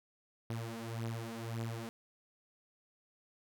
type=beating tone pair; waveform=sawtooth; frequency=113.8 / 115.6 Hz; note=A#2 / A#2; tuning=-41 / -14 cents; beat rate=1.8 Hz; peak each=-37 / -38 dBFS; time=0.5-1.89 s; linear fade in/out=0 ms; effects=none